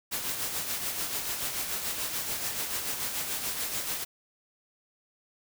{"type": "noise with tremolo", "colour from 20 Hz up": "white", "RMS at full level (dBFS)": -31, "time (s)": [0.11, 4.05], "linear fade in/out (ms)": 20, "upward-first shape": "sine", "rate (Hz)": 6.9, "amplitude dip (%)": 45, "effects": []}